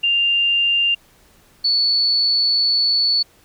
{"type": "tone pair in turn", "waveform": "sine", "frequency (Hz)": [2794, 4443], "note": ["F7", "C#8"], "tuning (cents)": [0, 3], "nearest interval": "minor sixth", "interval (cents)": 803, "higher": "second", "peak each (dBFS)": -14, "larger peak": "neither", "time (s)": [[0.03, 0.95], [1.64, 3.23]], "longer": "second", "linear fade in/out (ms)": 10, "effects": ["pink hiss -53 dBFS RMS until 3.44 s"]}